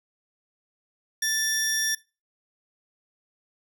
30% pulse tone pair together, 1760 / 5617 Hz, A6 / F8, 0 / +9 cents, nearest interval octave + minor sixth, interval 2009 cents, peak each -24 / -22 dBFS, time 1.22-1.95 s, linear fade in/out 5 ms, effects noise-tail reverb RT60 0.3 s tail -22 dB re dry

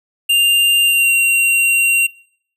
square tone with pitch glide, 2794 to 2754 Hz, F7 to F7, 0 to -25 cents, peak -11 dBFS, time 0.29-2.07 s, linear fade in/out 10 ms, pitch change -25 cents, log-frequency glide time 0.82-1.11 s, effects noise-tail reverb RT60 0.6 s tail -23 dB re dry

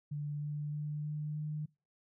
sine tone with pitch steps, 146.9 / 148.09 / 149.3 / 150.51 / 151.73 Hz, D3 / D3 / D3 / D3 / D#3, +1 / +15 / +29 / +43 / -43 cents, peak -35 dBFS, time 0.11-1.66 s, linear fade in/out 10 ms, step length 310 ms, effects noise-tail reverb RT60 0.3 s tail -24 dB re dry

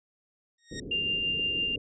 10% pulse tone with exponential growth, 1864.7 Hz, A#6, in tune, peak -24 dBFS, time 0.58-0.8 s, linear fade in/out 5 ms, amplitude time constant 47 ms
white low-pass noise, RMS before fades -41 dBFS, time 0.71-1.78 s, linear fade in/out 2 ms, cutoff 470 Hz, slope 48 dB/octave
sine tone with tremolo, 2794 Hz, F7, in tune, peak -25 dBFS, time 0.91-1.76 s, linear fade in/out 5 ms, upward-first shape triangle, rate 6 Hz, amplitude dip 30%
effects resampled to 16000 Hz

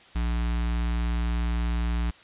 square tone with notch filter, 58.27 Hz, A#1, in tune, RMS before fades -26 dBFS, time 0.15-2.11 s, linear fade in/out 10 ms, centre 500 Hz, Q 1, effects white hiss -52 dBFS RMS until 2.23 s + resampled to 8000 Hz

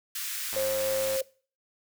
white high-pass noise, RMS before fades -34 dBFS, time 0.15-1.21 s, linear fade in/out 5 ms, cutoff 1400 Hz, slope 24 dB/octave
click train, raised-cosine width 0.5 ms, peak -25 dBFS, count 68, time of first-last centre 0.53-1.162 s, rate 106 Hz
sine tone, 533 Hz, C5, 32 cents sharp, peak -26 dBFS, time 0.56-1.22 s, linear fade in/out 5 ms
effects noise-tail reverb RT60 0.4 s tail -21 dB re dry

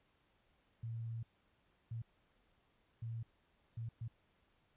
sine tone bursts at uneven times, 114.5 Hz, A#2, 31 cents flat, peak -40 dBFS, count 5, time 0.83-1.23 / 1.91-2.02 / 3.02-3.23 / 3.77-3.89 / 4.01-4.08 s, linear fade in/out 5 ms, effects pink hiss -75 dBFS RMS until 4.76 s + resampled to 8000 Hz

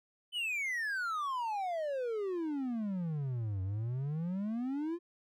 triangle exponential two-way sweep, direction down then up, 3057 to 92.2 to 354.2 Hz, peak -31 dBFS, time 0.32-4.99 s, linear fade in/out 50 ms, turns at 3.62 s, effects none

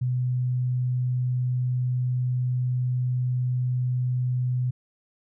sine tone, 125.5 Hz, B2, 28 cents sharp, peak -22 dBFS, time 0.01-4.71 s, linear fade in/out 10 ms, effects none

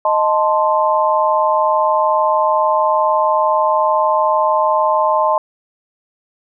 sine chord, A diminished, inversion second, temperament equal, 622.3 / 880 / 1046.5 Hz, Eb5 / A5 / C6, 0 / 0 / 0 cents, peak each -16 dBFS, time 0.05-5.38 s, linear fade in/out 2 ms, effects none

